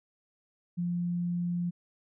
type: tone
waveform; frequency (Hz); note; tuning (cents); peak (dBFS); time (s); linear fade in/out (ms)
sine; 174.61; F3; 0; -28; 0.77-1.71; 20
effects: none